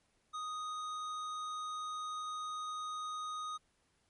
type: tone with hard clipping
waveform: triangle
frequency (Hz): 1244.5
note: D#6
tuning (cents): 0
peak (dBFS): -40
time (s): 0.33-3.58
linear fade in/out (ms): 20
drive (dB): 15
effects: pink hiss -75 dBFS RMS until 4.09 s + MP3 48 kbps